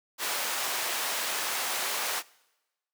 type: high-pass noise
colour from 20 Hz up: pink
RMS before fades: -31 dBFS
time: 0.18-2.23 s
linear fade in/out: 50 ms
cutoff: 770 Hz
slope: 12 dB/octave
effects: noise-tail reverb RT60 1.0 s tail -23 dB re dry

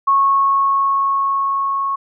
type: tone with level ramp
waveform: sine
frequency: 1099 Hz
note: C#6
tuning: 15 cents flat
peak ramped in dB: -10 to -17 dBFS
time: 0.07-1.96 s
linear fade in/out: 10 ms
effects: none

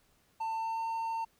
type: tone with pitch glide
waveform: triangle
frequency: 895 to 906.4 Hz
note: A5 to A#5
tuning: +29 to -49 cents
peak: -30 dBFS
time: 0.4-1.25 s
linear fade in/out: 10 ms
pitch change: +22 cents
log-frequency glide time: 0.53-0.84 s
effects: pink hiss -69 dBFS RMS until 1.39 s

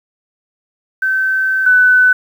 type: tone pair in turn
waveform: sine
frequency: 1539 / 1500.4 Hz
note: G6 / F#6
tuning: -32 / +24 cents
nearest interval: unison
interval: 44 cents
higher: first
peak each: -12 / -6 dBFS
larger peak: second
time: 1.02-1.66 / 1.66-2.13 s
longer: first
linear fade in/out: 5 ms
effects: 7-bit

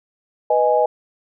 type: chord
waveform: sine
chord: G# minor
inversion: first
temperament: equal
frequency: 493.9 / 622.3 / 830.6 Hz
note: B4 / D#5 / G#5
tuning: 0 / 0 / 0 cents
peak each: -18 / -17 / -18 dBFS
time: 0.5-0.86 s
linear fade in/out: 5 ms
effects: none

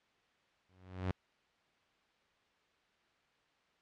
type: tone with exponential growth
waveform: sawtooth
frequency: 92.5 Hz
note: F#2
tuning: in tune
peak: -27 dBFS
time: 0.69-1.11 s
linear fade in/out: 0 ms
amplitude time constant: 91 ms
effects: white hiss -72 dBFS RMS until 3.81 s + low-pass 3000 Hz 12 dB/octave

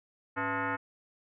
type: tone with frequency modulation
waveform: sine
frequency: 277.6 Hz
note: C#4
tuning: 3 cents sharp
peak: -29 dBFS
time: 0.36-0.77 s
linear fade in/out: 20 ms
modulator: 386 Hz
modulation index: 4.3
effects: none

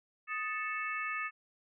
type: harmonic tone with a mistuned harmonic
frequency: 440 Hz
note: A4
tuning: in tune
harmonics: 3 / 4 / 5 / 6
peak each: -38 / -39 / -40 / -41 dBFS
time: 0.27-1.31 s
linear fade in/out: 50 ms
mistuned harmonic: 3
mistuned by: -94 cents
effects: none

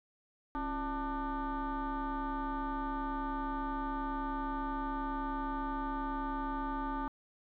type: tone with frequency modulation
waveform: sine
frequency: 579 Hz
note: D5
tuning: 25 cents flat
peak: -32 dBFS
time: 0.55-7.08 s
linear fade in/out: 0 ms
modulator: 307 Hz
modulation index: 2.2
effects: tanh soft clip ceiling -30 dBFS

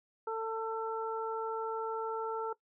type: harmonic tone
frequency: 446.7 Hz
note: A4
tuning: 26 cents sharp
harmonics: 1 / 2 / 3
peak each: -35 / -38 / -40 dBFS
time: 0.27-2.53 s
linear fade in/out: 5 ms
effects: noise-tail reverb RT60 0.1 s tail -19 dB re dry

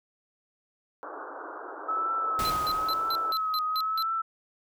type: band-pass noise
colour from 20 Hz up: white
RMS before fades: -40 dBFS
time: 1.03-3.32 s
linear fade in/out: 0 ms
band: 290 to 1500 Hz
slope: 96 dB/octave
type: tone with vibrato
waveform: sine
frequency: 1292 Hz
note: E6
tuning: 35 cents flat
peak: -26 dBFS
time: 1.88-4.22 s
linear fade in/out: 10 ms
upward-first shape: triangle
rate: 1 Hz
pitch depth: 58 cents each way
type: noise with exponential decay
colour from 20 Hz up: pink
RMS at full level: -32 dBFS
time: 2.39-3.64 s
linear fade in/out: 1 ms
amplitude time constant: 270 ms
type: tone bursts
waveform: square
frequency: 4070 Hz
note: C8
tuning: 49 cents flat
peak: -30 dBFS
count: 8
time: 2.45-4.024 s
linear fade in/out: 0 ms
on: 48 ms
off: 170 ms
effects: none

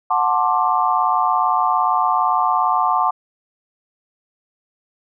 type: chord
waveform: sine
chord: D dominant seventh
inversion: first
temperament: just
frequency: 734.2 / 881 / 1057.2 / 1174.7 Hz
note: F#5 / A5 / C6 / D6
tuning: -14 / +2 / +18 / 0 cents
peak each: -20 dBFS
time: 0.1-3.11 s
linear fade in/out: 10 ms
effects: none

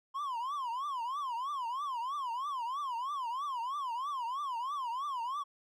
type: tone with vibrato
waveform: triangle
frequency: 1041 Hz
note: C6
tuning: 9 cents flat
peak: -32 dBFS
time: 0.14-5.44 s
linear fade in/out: 20 ms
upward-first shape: triangle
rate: 3.1 Hz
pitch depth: 250 cents each way
effects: none

